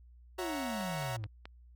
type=exponential sweep; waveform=triangle; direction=down; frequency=380.2 to 99.7 Hz; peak=-35 dBFS; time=0.38-1.27 s; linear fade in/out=10 ms
type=chord; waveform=sawtooth; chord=F# dominant seventh; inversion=second; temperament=equal; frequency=554.4 / 659.3 / 740 / 932.3 Hz; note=C#5 / E5 / F#5 / A#5; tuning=0 / 0 / 0 / 0 cents; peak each=-39 dBFS; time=0.38-1.17 s; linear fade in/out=10 ms
type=click train; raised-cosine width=0.3 ms; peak=-29 dBFS; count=4; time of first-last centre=0.81-1.455 s; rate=4.65 Hz
effects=added 60 Hz sine -54 dBFS peak until 1.75 s